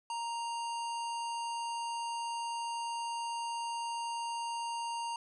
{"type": "harmonic tone with a mistuned harmonic", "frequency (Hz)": 932.3, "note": "A#5", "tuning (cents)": 0, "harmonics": [1, 3, 5, 7, 9, 10], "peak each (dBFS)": [-35, -45, -49, -52, -54, -55], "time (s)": [0.1, 5.16], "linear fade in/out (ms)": 2, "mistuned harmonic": 7, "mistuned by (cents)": -39, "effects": []}